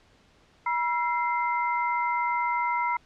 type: tone cluster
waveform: sine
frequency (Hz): 963 / 1346 / 2083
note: B5 / E6 / C7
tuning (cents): -44 / +36 / -8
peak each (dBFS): -25 / -33 / -31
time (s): 0.66-2.97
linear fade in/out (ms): 5
effects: pink hiss -60 dBFS RMS until 3.05 s + low-pass 5000 Hz 12 dB/octave